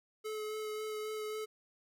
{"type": "tone with vibrato", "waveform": "square", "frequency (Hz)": 429.8, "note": "A4", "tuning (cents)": -41, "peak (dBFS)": -38, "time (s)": [0.24, 1.46], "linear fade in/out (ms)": 20, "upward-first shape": "sine", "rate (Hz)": 3.7, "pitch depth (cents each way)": 13, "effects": []}